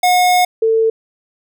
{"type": "tone pair in turn", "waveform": ["square", "sine"], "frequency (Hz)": [724, 447.2], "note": ["F#5", "A4"], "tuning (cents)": [-38, 28], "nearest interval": "minor sixth", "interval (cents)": 834, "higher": "first", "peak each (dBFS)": -10, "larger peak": "neither", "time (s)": [[0.03, 0.45], [0.62, 0.9]], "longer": "first", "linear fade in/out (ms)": 5, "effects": []}